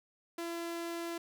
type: tone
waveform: sawtooth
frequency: 338.2 Hz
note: E4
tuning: 44 cents sharp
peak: -33 dBFS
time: 0.38-1.18 s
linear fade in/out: 5 ms
effects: none